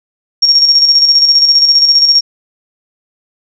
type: tone with tremolo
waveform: sine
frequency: 5550 Hz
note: F8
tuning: 12 cents flat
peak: -3 dBFS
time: 0.42-2.21 s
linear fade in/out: 10 ms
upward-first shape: square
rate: 15 Hz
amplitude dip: 45%
effects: none